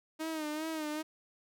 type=tone with vibrato; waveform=sawtooth; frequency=311.1 Hz; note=D#4; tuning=in tune; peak=-31 dBFS; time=0.19-1.03 s; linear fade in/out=20 ms; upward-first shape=sine; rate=2.5 Hz; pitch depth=63 cents each way; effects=none